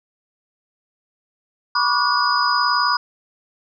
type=tone cluster; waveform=sine; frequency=980 / 1117 / 1176 / 1452 / 4958 Hz; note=B5 / C#6 / D6 / F#6 / D#8; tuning=-14 / +13 / +2 / -33 / -7 cents; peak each=-22 dBFS; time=1.75-2.97 s; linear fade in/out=5 ms; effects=none